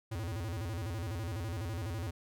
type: tone with vibrato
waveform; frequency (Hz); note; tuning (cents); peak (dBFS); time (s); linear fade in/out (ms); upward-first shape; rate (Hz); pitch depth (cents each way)
square; 97.2; G2; -14; -36; 0.11-2.11; 10; square; 12; 240
effects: none